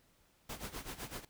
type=noise with tremolo; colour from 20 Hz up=pink; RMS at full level=-42 dBFS; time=0.49-1.25 s; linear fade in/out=5 ms; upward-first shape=sine; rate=7.9 Hz; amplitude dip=80%; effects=pink hiss -70 dBFS RMS until 1.29 s